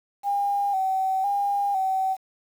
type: tone with vibrato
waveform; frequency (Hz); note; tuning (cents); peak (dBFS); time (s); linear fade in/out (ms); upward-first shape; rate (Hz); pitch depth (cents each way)
sine; 784; G5; 0; -21; 0.23-2.17; 50; square; 0.99; 48
effects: 8-bit